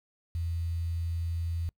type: tone with quantisation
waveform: sine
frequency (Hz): 84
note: E2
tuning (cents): +33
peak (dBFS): -29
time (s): 0.35-1.69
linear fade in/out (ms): 0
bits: 9
effects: noise-tail reverb RT60 0.1 s tail -25 dB re dry